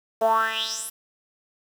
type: tone with band-pass filter sweep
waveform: 10% pulse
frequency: 222.2 Hz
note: A3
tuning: 17 cents sharp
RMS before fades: -24 dBFS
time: 0.21-0.9 s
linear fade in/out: 10 ms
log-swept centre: 560 to 12000 Hz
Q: 6
effects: 7-bit